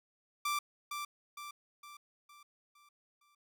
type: tone with echo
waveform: sawtooth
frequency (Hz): 1174.7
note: D6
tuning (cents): 0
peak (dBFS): -28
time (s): 0.45-0.59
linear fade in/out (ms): 5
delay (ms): 460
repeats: 6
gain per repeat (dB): -6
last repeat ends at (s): 3.35
effects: none